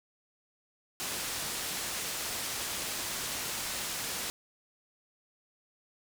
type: low-pass noise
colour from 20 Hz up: white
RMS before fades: -36 dBFS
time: 1-4.3 s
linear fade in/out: 0 ms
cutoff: 10000 Hz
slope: 12 dB/octave
effects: none